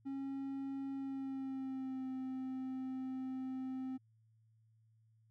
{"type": "tone with pitch glide", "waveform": "triangle", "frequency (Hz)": [272.3, 260.6], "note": ["C#4", "C4"], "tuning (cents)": [-31, -7], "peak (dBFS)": -37, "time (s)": [0.05, 3.98], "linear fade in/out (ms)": 20, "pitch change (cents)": -76, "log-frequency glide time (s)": [0.93, 2.08], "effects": ["added 111 Hz sine -67 dBFS peak until 5.3 s"]}